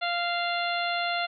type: harmonic tone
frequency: 695 Hz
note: F5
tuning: 9 cents flat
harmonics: 1 / 2 / 3 / 4 / 5 / 6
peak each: -29 / -32 / -34 / -35 / -36 / -37 dBFS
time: 0.01-1.27 s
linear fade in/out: 20 ms
effects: none